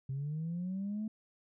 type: linear sweep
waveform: sine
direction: up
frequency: 131 to 220 Hz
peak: -33 dBFS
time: 0.09-1.08 s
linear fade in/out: 5 ms
effects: tanh soft clip ceiling -31 dBFS